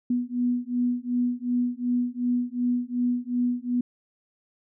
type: beating tone pair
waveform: sine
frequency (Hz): 243.7 / 246.4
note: B3 / B3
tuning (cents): -23 / -4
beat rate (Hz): 2.7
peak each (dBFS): -26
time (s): 0.1-3.81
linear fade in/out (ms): 5
effects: none